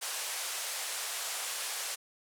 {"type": "band-pass noise", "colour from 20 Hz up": "white", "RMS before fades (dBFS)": -37, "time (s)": [0.01, 1.96], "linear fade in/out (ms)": 20, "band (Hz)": [520, 11000], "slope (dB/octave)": 24, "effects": []}